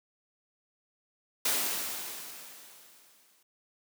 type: noise with exponential decay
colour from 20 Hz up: white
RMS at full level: -27 dBFS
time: 1.45-3.43 s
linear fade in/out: 5 ms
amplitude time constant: 430 ms
effects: high-pass 200 Hz 12 dB/octave